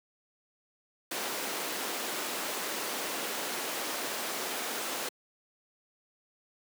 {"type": "high-pass noise", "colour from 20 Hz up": "pink", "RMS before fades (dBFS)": -35, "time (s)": [1.11, 5.09], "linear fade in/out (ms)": 5, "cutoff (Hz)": 310, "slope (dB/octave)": 12, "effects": ["high-pass 200 Hz 12 dB/octave"]}